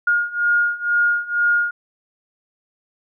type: beating tone pair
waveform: sine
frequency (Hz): 1424 / 1426.1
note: F6 / F6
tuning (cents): +33 / +36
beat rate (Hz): 2.1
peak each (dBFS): -20 / -18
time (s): 0.07-1.71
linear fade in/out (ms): 5
effects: none